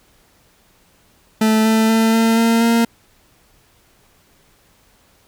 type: tone with pitch steps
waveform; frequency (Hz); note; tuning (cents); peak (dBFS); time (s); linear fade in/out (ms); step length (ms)
40% pulse; 218.9 / 221.3 / 223.8 / 226.2 / 228.7 / 231.2; A3 / A3 / A3 / A3 / A#3 / A#3; -9 / +10 / +30 / +48 / -33 / -14; -11; 1.41-2.85; 5; 240
effects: pink hiss -55 dBFS RMS until 5.27 s